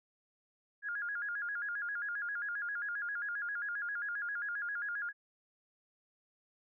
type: tone with vibrato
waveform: sine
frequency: 1534 Hz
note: G6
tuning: 38 cents flat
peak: -35 dBFS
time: 0.82-5.13 s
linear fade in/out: 50 ms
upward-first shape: square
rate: 7.5 Hz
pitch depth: 140 cents each way
effects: none